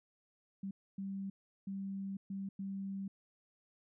sine tone bursts at uneven times, 195.2 Hz, G3, 7 cents flat, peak -38 dBFS, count 5, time 0.63-0.71 / 0.98-1.3 / 1.67-2.17 / 2.3-2.49 / 2.59-3.08 s, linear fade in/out 5 ms, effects none

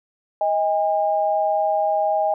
sine tone pair together, 631.3 / 810 Hz, D#5 / G#5, +25 / -43 cents, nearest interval major third, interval 432 cents, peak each -20 dBFS, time 0.41-2.34 s, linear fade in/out 2 ms, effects none

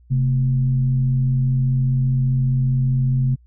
sine tone with frequency modulation, 130.81 Hz, C3, in tune, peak -15 dBFS, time 0.1-3.36 s, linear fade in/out 20 ms, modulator 95.1 Hz, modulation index 0.39, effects added 60 Hz sine -48 dBFS peak until 3.46 s

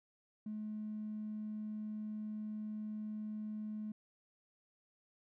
triangle tone, 213.7 Hz, G#3, 50 cents sharp, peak -36 dBFS, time 0.46-3.92 s, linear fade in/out 5 ms, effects tanh soft clip ceiling -37 dBFS

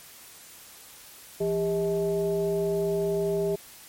sine tone with frequency modulation, 401.9 Hz, G4, 43 cents sharp, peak -23 dBFS, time 1.4-3.56 s, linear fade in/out 10 ms, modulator 233 Hz, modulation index 0.8, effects white hiss -48 dBFS RMS until 3.88 s + MP3 64 kbps

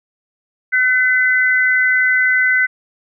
sine tone pair together, 1514.8 / 2022 Hz, F#6 / B6, +40 / +40 cents, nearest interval perfect fourth, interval 500 cents, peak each -14 dBFS, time 0.72-2.67 s, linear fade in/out 20 ms, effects none

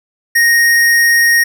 square tone, 1864.7 Hz, A#6, in tune, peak -8 dBFS, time 0.35-1.44 s, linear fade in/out 10 ms, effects none

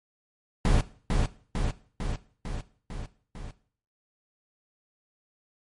brown noise with echo, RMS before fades -21 dBFS, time 0.65-0.81 s, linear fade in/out 2 ms, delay 450 ms, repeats 6, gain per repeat -3 dB, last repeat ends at 3.51 s, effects noise-tail reverb RT60 0.5 s tail -17 dB re dry + MP3 48 kbps

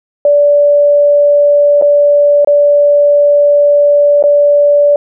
sine tone with dropouts, 580 Hz, D5, 22 cents flat, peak -4 dBFS, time 0.25-4.96 s, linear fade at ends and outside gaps 2 ms, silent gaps 1.814-1.822 / 2.447-2.473 / 4.226-4.238 s, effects none

